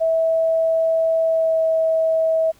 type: tone with pitch glide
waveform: sine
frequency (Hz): 651 to 645.8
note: E5 to E5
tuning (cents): -22 to -36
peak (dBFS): -15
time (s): 0-2.52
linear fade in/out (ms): 20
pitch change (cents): -14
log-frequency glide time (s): 1.24-1.6
effects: pink hiss -54 dBFS RMS until 2.59 s

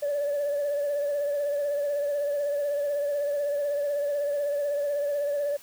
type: tone with vibrato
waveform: sine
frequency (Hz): 576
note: D5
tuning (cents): -34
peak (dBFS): -23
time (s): 0.02-5.57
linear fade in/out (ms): 10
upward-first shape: triangle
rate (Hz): 16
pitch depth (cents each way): 46
effects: tanh soft clip ceiling -22 dBFS + white hiss -51 dBFS RMS until 5.62 s

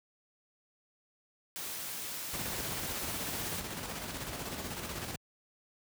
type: noise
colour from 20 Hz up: white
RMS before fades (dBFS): -40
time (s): 1.56-3.6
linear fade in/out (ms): 0
type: noise with tremolo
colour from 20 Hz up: pink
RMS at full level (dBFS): -38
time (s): 2.33-5.16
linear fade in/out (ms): 5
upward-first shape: square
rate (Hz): 16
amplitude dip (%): 35
effects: high-pass 60 Hz 12 dB/octave

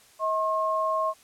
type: tone pair together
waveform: sine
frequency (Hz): 638 / 1074.8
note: D#5 / C6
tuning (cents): +43 / +46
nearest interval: major sixth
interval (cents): 903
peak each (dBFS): -27 / -25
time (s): 0.19-1.14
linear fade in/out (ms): 50
effects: white hiss -56 dBFS RMS until 1.23 s + low-pass 11000 Hz 12 dB/octave

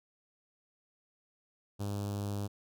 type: tone with notch filter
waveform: sawtooth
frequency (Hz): 101.5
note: G#2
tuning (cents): -39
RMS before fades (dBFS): -36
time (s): 1.79-2.48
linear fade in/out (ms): 20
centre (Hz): 2000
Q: 0.68
effects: none

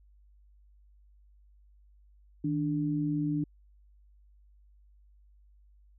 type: tone pair together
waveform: sine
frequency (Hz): 155.56 / 294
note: D#3 / D4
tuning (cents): 0 / +2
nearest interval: major seventh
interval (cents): 1102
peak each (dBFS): -31 / -29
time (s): 2.44-3.44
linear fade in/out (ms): 5
effects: added 50 Hz sine -57 dBFS peak until 5.98 s

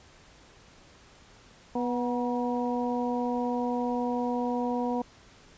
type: harmonic tone with a mistuned harmonic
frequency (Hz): 245.1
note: B3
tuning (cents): -13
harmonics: 1 / 2 / 3 / 4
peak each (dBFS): -29 / -32 / -34 / -35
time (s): 1.75-5.02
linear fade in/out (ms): 5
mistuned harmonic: 4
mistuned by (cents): -39
effects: pink hiss -55 dBFS RMS until 5.57 s + resampled to 16000 Hz

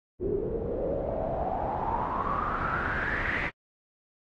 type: noise with low-pass filter sweep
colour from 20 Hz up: pink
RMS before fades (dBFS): -30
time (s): 0.19-3.51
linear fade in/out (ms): 50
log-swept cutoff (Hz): 370 to 2100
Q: 7.5
effects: AAC 32 kbps

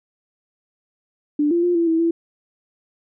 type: tone with pitch steps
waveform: sine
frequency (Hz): 295.2 / 342.9 / 351.9 / 336.9 / 325.7 / 334.2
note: D4 / F4 / F4 / E4 / E4 / E4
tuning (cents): +9 / -32 / +13 / +38 / -21 / +24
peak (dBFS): -15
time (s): 1.39-2.11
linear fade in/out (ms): 5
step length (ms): 120
effects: none

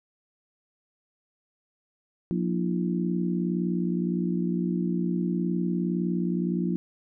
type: harmonic tone with a mistuned harmonic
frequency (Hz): 59.6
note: A#1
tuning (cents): +39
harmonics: 3 / 4 / 5 / 6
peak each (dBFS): -26 / -31 / -34 / -32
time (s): 2.31-6.76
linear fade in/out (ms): 0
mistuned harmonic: 6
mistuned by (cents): -87
effects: none

